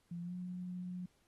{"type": "tone with pitch glide", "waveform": "sine", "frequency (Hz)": [172.2, 180.34], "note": ["F3", "F#3"], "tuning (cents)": [-24, -44], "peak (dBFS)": -40, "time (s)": [0.11, 1.06], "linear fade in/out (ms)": 5, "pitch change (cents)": 80, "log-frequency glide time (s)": [0.22, 0.34], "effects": ["pink hiss -75 dBFS RMS until 1.27 s", "AAC 32 kbps"]}